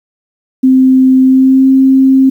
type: tone with pitch glide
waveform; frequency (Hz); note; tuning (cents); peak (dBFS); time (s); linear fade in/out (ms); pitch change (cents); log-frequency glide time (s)
sine; 260.6 to 265.6; C4 to C4; -7 to +26; -3; 0.63-2.3; 10; +33; 1.22-1.67
effects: 7-bit